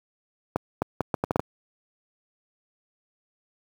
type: accelerating click train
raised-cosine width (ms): 1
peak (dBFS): -9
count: 8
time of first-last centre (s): 0.56-1.395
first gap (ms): 260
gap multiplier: 0.72
effects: high-pass 80 Hz 12 dB/octave + 7-bit